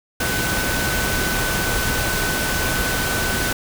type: tone in noise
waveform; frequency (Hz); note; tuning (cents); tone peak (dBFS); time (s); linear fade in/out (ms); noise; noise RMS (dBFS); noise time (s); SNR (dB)
sine; 1508; F#6; +32; -25; 0.2-3.53; 5; pink; -22; 0.2-3.53; -6
effects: none